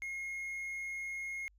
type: tone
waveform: triangle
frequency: 2152 Hz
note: C7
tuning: 48 cents sharp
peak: -36 dBFS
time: 0.02-1.48 s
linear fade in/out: 0 ms
effects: added 50 Hz sine -63 dBFS peak until 1.58 s